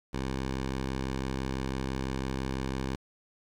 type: tone with vibrato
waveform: 10% pulse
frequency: 66 Hz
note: C2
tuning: 16 cents sharp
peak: -23 dBFS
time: 0.13-2.96 s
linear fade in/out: 10 ms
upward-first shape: sine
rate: 18 Hz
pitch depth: 18 cents each way
effects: low-pass 7000 Hz 12 dB/octave + 9-bit